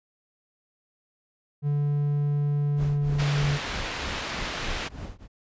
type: tone with pitch glide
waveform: triangle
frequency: 145.2 to 143.95 Hz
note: D3 to D3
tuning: -19 to -34 cents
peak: -20 dBFS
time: 1.62-3.59 s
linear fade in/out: 50 ms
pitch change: -15 cents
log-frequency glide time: 2.6-3.27 s
type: noise with tremolo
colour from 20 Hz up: brown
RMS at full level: -32 dBFS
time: 2.76-5.28 s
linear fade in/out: 50 ms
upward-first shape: triangle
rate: 3.2 Hz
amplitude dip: 100%
type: low-pass noise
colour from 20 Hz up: white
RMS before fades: -33 dBFS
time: 3.18-4.89 s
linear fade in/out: 20 ms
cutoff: 3100 Hz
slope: 12 dB/octave
effects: resampled to 16000 Hz